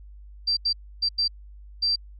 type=tone bursts at uneven times; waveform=sine; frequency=4699 Hz; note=D8; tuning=in tune; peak=-20 dBFS; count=5; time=0.47-0.57 / 0.65-0.73 / 1.02-1.09 / 1.18-1.28 / 1.82-1.96 s; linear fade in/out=10 ms; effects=added 50 Hz sine -42 dBFS peak until 2.19 s

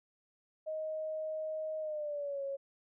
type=tone with pitch glide; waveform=sine; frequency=626 to 551.3 Hz; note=D#5 to C#5; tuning=+10 to -10 cents; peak=-35 dBFS; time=0.66-2.57 s; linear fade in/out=20 ms; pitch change=-220 cents; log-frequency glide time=1.8-2.43 s; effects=none

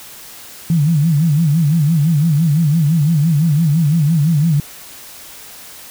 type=tone with vibrato; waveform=sine; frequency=155.6 Hz; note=D#3; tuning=in tune; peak=-10 dBFS; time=0.7-4.6 s; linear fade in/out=2 ms; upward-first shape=sine; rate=5.9 Hz; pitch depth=160 cents each way; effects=white hiss -36 dBFS RMS until 5.9 s

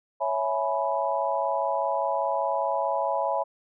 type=chord; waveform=sine; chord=C# minor seventh; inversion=none; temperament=equal with one note detuned; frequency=554.4 / 659.3 / 842.2 / 987.8 Hz; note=C#5 / E5 / G#5 / B5; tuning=0 / 0 / +24 / 0 cents; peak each=-29 dBFS; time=0.2-3.44 s; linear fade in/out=20 ms; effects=none

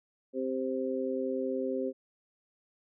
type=harmonic tone; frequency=130.81 Hz; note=C3; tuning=in tune; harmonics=2 / 3 / 4; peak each=-34 / -34 / -34 dBFS; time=0.33-1.93 s; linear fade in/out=50 ms; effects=none

